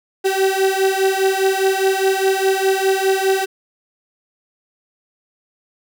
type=beating tone pair; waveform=35% pulse; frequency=382 / 386.9 Hz; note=G4 / G4; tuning=-45 / -23 cents; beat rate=4.9 Hz; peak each=-16 dBFS; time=0.24-3.46 s; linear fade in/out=20 ms; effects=none